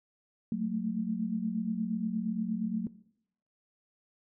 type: tone cluster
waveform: sine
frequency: 185.1 / 216.1 / 224.6 Hz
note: F#3 / A3 / A3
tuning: +1 / -31 / +36 cents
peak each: -34 / -36 / -31 dBFS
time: 0.52-2.87 s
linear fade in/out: 2 ms
effects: noise-tail reverb RT60 0.7 s tail -18 dB re dry